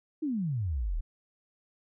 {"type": "exponential sweep", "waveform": "sine", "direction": "down", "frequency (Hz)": [326.4, 34.45], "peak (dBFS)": -28, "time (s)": [0.22, 1.01], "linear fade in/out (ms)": 10, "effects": []}